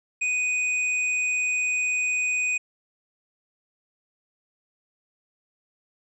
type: tone with tanh clipping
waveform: sine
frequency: 2489 Hz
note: D#7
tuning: in tune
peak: -24 dBFS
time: 0.21-2.58 s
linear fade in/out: 10 ms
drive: 13 dB
effects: resampled to 24000 Hz